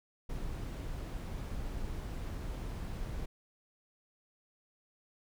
brown noise, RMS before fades -39 dBFS, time 0.29-3.26 s, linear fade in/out 10 ms, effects none

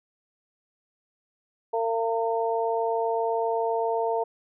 harmonic tone, 227.7 Hz, A#3, 40 cents flat, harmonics 2 / 3 / 4, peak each -26 / -28 / -29 dBFS, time 1.73-4.24 s, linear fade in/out 10 ms, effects none

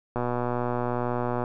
click train, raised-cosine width 1 ms, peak -14 dBFS, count 157, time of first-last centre 0.16-1.439 s, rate 122 Hz, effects none

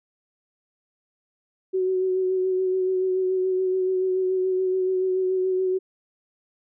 sine tone with vibrato, 373.1 Hz, F#4, 14 cents sharp, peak -20 dBFS, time 1.73-5.79 s, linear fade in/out 20 ms, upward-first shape sine, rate 7 Hz, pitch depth 21 cents each way, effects none

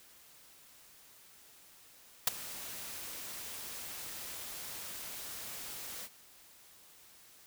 white noise with ADSR envelope, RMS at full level -24 dBFS, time 2.27-6.09 s, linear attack 4 ms, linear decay 16 ms, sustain -20 dB, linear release 48 ms, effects white hiss -59 dBFS RMS until 7.46 s

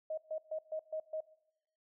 sine tone bursts, 628 Hz, D#5, 16 cents sharp, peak -35 dBFS, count 6, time 0.1-1.206 s, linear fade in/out 5 ms, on 76 ms, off 130 ms, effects noise-tail reverb RT60 0.9 s tail -21 dB re dry

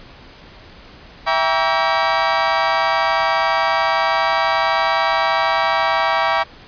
30% pulse chord, E diminished seventh, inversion none, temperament just, 659.3 / 791.1 / 949.3 / 1139.2 Hz, E5 / G5 / Bb5 / Db6, 0 / +16 / +31 / +47 cents, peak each -18 dBFS, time 1.26-6.44 s, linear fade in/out 20 ms, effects pink hiss -42 dBFS RMS until 6.67 s + resampled to 11025 Hz

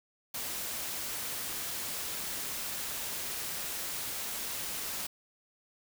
white noise, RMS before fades -37 dBFS, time 0.34-5.07 s, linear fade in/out 5 ms, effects none

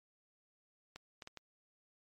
clicks, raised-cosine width 0.2 ms, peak -30 dBFS, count 4, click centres 0.96 / 1.222 / 1.274 / 1.373 s, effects MP3 64 kbps

